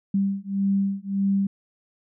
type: beating tone pair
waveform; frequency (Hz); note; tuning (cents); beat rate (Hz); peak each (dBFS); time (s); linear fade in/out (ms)
sine; 196 / 197.7; G3 / G3; 0 / +15; 1.7; -24; 0.14-1.47; 5
effects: none